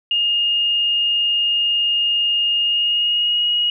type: tone with pitch glide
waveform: sine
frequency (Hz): 2839 to 2889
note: F7 to F#7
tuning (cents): +28 to -42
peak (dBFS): -15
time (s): 0.11-3.7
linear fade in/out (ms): 2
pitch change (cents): +30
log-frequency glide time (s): 2.61-3.48
effects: none